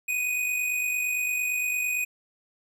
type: tone with amplitude modulation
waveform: square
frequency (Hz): 2489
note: D#7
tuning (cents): 0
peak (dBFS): -24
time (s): 0.08-2.05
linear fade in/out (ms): 10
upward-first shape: sine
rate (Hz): 48.8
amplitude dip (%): 40
effects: none